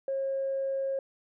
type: tone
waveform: sine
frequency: 541 Hz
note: C#5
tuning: 42 cents flat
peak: -27 dBFS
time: 0.08-0.99 s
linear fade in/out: 2 ms
effects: tanh soft clip ceiling -23 dBFS